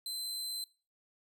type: tone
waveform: sawtooth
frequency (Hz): 4074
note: C8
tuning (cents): -47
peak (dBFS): -34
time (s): 0.06-0.64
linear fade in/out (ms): 2
effects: noise-tail reverb RT60 0.4 s tail -23 dB re dry